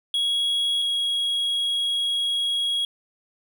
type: tone pair in turn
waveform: triangle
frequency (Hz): 3324 / 3310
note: G#7 / G#7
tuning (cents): +1 / -6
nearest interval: unison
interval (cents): 7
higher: first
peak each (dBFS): -19 / -20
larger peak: first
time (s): 0.14-0.82 / 0.82-2.85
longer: second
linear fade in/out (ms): 2
effects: none